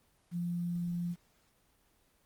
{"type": "tone with quantisation", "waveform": "sine", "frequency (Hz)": 173.6, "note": "F3", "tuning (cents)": -10, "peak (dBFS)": -32, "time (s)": [0.31, 1.16], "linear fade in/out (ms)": 50, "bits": 10, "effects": ["pink hiss -70 dBFS RMS until 2.25 s", "Opus 24 kbps"]}